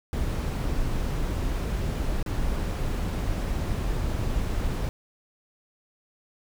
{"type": "noise with dropouts", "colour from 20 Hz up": "brown", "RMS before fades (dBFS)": -27, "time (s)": [0.13, 4.89], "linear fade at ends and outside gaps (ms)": 0, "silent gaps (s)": [2.228, 2.262], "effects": []}